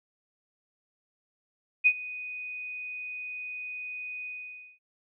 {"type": "tone with ADSR envelope", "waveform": "sine", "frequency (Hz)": 2489, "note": "D#7", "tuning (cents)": 0, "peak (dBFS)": -15, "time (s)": [1.84, 4.79], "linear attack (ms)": 25, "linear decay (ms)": 61, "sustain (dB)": -20, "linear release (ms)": 530, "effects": []}